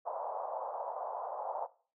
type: band-pass noise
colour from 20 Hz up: white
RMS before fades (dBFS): -39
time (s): 0.05-1.67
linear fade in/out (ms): 20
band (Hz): 540 to 970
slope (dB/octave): 48
effects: noise-tail reverb RT60 0.4 s tail -18 dB re dry